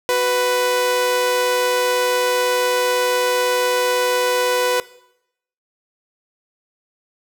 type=tone pair together; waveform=sawtooth; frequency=370 / 496 Hz; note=F#4 / B4; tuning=0 / +7 cents; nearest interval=perfect fourth; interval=507 cents; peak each=-22 / -12 dBFS; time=0.09-4.8 s; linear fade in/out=0 ms; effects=noise-tail reverb RT60 0.8 s tail -19 dB re dry